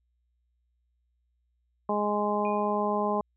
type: harmonic tone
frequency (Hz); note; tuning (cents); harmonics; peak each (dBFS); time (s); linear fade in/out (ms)
207.7; G#3; 0; 1 / 2 / 3 / 4 / 5; -31 / -31 / -31 / -31 / -31; 1.89-3.21; 2
type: tone with exponential decay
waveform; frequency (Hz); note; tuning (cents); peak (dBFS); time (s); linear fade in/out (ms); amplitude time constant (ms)
sine; 2452; D#7; -26; -38; 2.45-2.83; 1; 81
effects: added 60 Hz sine -70 dBFS peak until 3.36 s